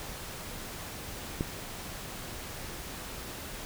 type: click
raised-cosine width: 3 ms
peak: -16 dBFS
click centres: 1.409 s
effects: pink hiss -41 dBFS RMS until 3.65 s